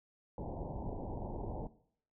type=low-pass noise; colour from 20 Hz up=pink; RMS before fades=-41 dBFS; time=0.38-1.67 s; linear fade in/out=2 ms; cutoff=940 Hz; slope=96 dB/octave; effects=noise-tail reverb RT60 0.6 s tail -17 dB re dry